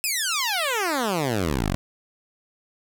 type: exponential sweep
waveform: 10% pulse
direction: down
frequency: 2637 to 41.2 Hz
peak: -14 dBFS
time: 0.04-1.75 s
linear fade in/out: 0 ms
effects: none